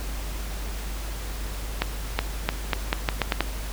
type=accelerating click train; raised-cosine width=0.3 ms; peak=-5 dBFS; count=9; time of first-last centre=1.82-3.407 s; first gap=370 ms; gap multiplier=0.81; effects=added 50 Hz sine -30 dBFS peak until 3.72 s + pink hiss -38 dBFS RMS until 3.72 s